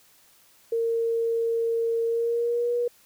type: tone with pitch glide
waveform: sine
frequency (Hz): 459.7 to 480.9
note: A#4 to B4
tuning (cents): -24 to -46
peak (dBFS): -22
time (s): 0.72-2.88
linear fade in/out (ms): 5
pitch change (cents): +78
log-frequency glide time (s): 2.05-2.74
effects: white hiss -58 dBFS RMS until 3.05 s